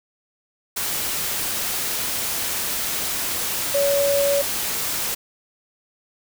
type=tone in noise; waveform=sine; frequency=564 Hz; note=C#5; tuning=30 cents sharp; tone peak=-17 dBFS; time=3.74-4.42 s; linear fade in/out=10 ms; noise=white; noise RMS=-25 dBFS; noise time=0.76-5.15 s; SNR=+5 dB; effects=none